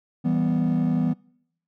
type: chord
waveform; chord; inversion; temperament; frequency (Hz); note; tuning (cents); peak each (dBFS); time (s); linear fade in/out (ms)
triangle; E minor; none; equal; 164.81 / 196 / 246.9; E3 / G3 / B3; 0 / 0 / 0; -21 / -24 / -20; 0.24-1.14; 20
effects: noise-tail reverb RT60 0.7 s tail -25 dB re dry + tanh soft clip ceiling -13 dBFS

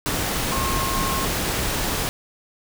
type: tone in noise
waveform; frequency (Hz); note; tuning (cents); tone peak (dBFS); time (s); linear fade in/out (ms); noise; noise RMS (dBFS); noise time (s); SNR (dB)
sine; 1075; C6; +47; -26; 0.52-1.25; 0; pink; -24; 0.06-2.09; -5
effects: none

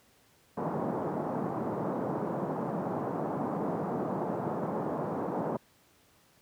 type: band-pass noise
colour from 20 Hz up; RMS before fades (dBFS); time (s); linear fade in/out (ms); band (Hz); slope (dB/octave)
pink; -33; 0.57-5.57; 5; 150 to 1000; 24
effects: pink hiss -64 dBFS RMS until 6.41 s + high-pass 80 Hz 12 dB/octave

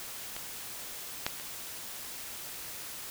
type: clicks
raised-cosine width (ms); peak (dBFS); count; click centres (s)
0.2; -21 / -11 / -24; 3; 0.365 / 1.265 / 1.398
effects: white hiss -42 dBFS RMS until 3.1 s

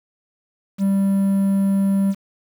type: tone with quantisation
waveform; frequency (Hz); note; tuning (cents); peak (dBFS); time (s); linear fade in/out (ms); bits
triangle; 196; G3; 0; -13; 0.78-2.15; 50; 7
effects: none

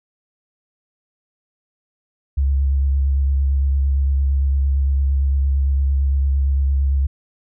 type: tone with vibrato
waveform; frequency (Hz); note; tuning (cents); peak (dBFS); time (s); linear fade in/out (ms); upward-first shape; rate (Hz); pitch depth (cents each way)
sine; 68.6; C#2; -17; -14; 2.37-7.07; 10; triangle; 8.8; 32
effects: none

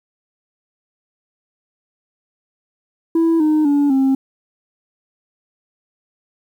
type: tone with pitch steps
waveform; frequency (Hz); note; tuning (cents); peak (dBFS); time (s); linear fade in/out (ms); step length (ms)
sine; 329.6 / 307.5 / 286.9 / 267.7; E4 / D#4 / D4 / C4; 0 / -20 / -40 / +40; -9; 3.15-4.15; 5; 250
effects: tanh soft clip ceiling -11 dBFS + 8-bit

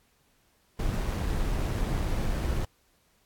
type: noise with amplitude modulation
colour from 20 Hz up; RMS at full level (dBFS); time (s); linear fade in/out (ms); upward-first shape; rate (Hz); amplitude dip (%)
brown; -27; 0.79-2.65; 5; sine; 102; 25
effects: pink hiss -67 dBFS RMS until 3.25 s + AAC 64 kbps

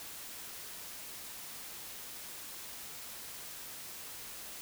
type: silence
effects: white hiss -46 dBFS RMS until 4.61 s

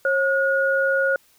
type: tone pair together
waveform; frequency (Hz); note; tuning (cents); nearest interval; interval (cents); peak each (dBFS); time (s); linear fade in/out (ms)
sine; 542.1 / 1443; C#5 / F#6; -39 / -44; octave + perfect fourth; 1695; -20; 0.05-1.16; 2
effects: white hiss -58 dBFS RMS until 1.38 s

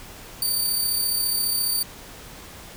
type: tone with amplitude modulation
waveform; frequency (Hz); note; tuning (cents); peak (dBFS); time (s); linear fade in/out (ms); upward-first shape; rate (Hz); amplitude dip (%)
15% pulse; 4600; D8; -37; -13; 0.42-1.83; 2; sine; 34.6; 40
effects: pink hiss -42 dBFS RMS until 2.76 s

